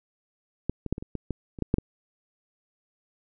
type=clicks; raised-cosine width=3 ms; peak=-12 / -19 / -11 / -21 / -23 / -18 / -16 / -26 / -12 / -7 / -12 dBFS; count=11; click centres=0.696 / 0.863 / 0.926 / 0.981 / 1.025 / 1.153 / 1.307 / 1.588 / 1.623 / 1.741 / 1.784 s; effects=none